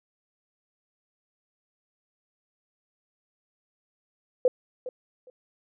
sine tone with echo, 505 Hz, B4, 39 cents sharp, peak -16 dBFS, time 4.45-4.48 s, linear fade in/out 2 ms, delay 410 ms, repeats 2, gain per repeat -15 dB, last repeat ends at 5.3 s, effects none

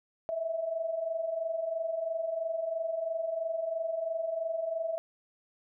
sine tone pair together, 636 / 659 Hz, D#5 / E5, +38 / -1 cents, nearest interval minor second, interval 61 cents, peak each -37 / -31 dBFS, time 0.29-4.98 s, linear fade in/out 0 ms, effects none

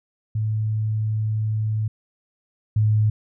sine tone pair in turn, 108.5 / 107.38 Hz, A2 / A2, -24 / -42 cents, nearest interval unison, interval 18 cents, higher first, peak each -20 / -15 dBFS, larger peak second, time 0.35-1.88 / 2.76-3.1 s, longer first, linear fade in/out 5 ms, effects none

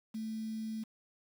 sine tone with quantisation, 220 Hz, A3, in tune, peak -36 dBFS, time 0.14-0.84 s, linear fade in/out 10 ms, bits 9, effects none

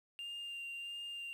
sine tone with vibrato, 2794 Hz, F7, in tune, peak -39 dBFS, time 0.19-1.33 s, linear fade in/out 0 ms, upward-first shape sine, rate 1.5 Hz, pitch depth 13 cents each way, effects tanh soft clip ceiling -41 dBFS + 11-bit

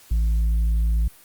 triangle tone with tanh clipping, 55.4 Hz, A1, 13 cents sharp, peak -18 dBFS, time 0.11-1.08 s, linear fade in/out 5 ms, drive 8 dB, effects white hiss -50 dBFS RMS until 1.24 s + Opus 48 kbps

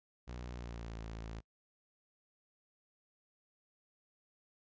sawtooth tone with pitch glide, 60.9 to 55.52 Hz, B1 to A1, -24 to +16 cents, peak -39 dBFS, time 0.27-1.41 s, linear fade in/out 20 ms, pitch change -160 cents, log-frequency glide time 0.53-0.97 s, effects noise-tail reverb RT60 0.1 s tail -26 dB re dry + resampled to 16000 Hz

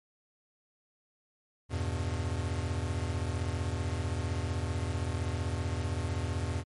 square chord, E minor, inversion none, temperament equal, 82.41 / 98 / 123.47 Hz, E2 / G2 / B2, 0 / 0 / 0 cents, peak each -34 / -36 / -38 dBFS, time 1.69-6.64 s, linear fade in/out 50 ms, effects MP3 48 kbps

